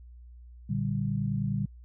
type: chord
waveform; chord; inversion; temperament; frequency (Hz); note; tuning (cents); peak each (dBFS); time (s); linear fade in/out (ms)
sine; G minor; first; equal; 116.54 / 146.83 / 196; Bb2 / D3 / G3; 0 / 0 / 0; -31; 0.69-1.66; 10
effects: added 60 Hz sine -46 dBFS peak until 1.84 s